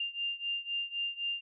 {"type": "beating tone pair", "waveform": "sine", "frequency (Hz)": [2794, 2797.9], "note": ["F7", "F7"], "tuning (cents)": [0, 3], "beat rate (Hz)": 3.9, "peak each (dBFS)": [-35, -37], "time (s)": [0, 1.41], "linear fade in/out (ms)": 5, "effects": []}